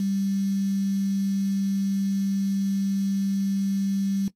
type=tone with quantisation; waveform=sine; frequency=196 Hz; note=G3; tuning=in tune; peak=-22 dBFS; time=0-4.28 s; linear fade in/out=2 ms; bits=7; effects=noise-tail reverb RT60 0.1 s tail -18 dB re dry + AAC 48 kbps